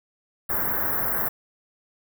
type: band-stop noise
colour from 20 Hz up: white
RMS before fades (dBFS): -25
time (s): 0.49-1.29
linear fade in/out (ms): 10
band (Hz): 1800 to 13000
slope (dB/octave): 48
effects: none